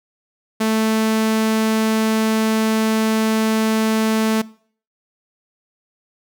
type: tone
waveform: sawtooth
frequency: 220 Hz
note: A3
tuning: in tune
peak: -12 dBFS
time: 0.6-4.42 s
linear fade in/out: 10 ms
effects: noise-tail reverb RT60 0.5 s tail -21 dB re dry